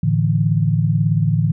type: chord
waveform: sine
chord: A suspended fourth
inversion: none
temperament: just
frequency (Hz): 110 / 146.67 / 165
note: A2 / D3 / E3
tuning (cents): 0 / -2 / +2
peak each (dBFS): -18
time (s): 0.03-1.52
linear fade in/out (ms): 5
effects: none